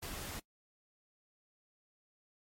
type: noise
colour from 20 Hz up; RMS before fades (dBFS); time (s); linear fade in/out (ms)
pink; -43; 0.02-0.4; 10
effects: noise-tail reverb RT60 0.1 s tail -22 dB re dry + MP3 64 kbps